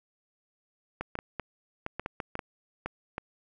clicks, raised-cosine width 0.5 ms, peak -18 dBFS, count 12, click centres 1.01 / 1.154 / 1.189 / 1.397 / 1.864 / 1.996 / 2.061 / 2.202 / 2.354 / 2.392 / 2.86 / 3.181 s, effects none

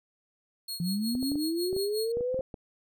sawtooth tone with tremolo, 4307 Hz, C8, 49 cents sharp, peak -30 dBFS, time 0.68-2.12 s, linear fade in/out 5 ms, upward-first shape sine, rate 5.5 Hz, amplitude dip 85%
sine linear sweep, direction up, 166 to 530 Hz, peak -27 dBFS, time 0.8-2.41 s, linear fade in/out 2 ms
clicks, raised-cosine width 2 ms, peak -26 dBFS, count 11, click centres 1.152 / 1.228 / 1.318 / 1.356 / 1.729 / 1.765 / 2.171 / 2.208 / 2.344 / 2.392 / 2.542 s
effects none

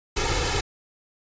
pink noise with comb filter, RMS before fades -24 dBFS, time 0.16-0.61 s, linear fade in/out 10 ms, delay 2.3 ms, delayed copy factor +0.9, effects resampled to 16000 Hz

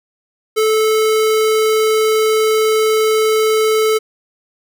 square tone, 435.9 Hz, A4, 16 cents flat, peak -12 dBFS, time 0.56-3.99 s, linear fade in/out 20 ms, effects none

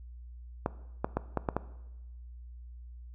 clicks, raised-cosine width 1 ms, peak -14 dBFS, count 6, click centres 0.661 / 1.045 / 1.17 / 1.373 / 1.488 / 1.566 s, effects noise-tail reverb RT60 1.0 s tail -17 dB re dry + added 60 Hz sine -44 dBFS peak until 3.14 s

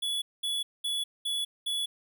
square tone bursts, 3411 Hz, G#7, 46 cents sharp, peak -29 dBFS, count 5, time 0.02-1.86 s, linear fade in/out 10 ms, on 200 ms, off 210 ms, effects none

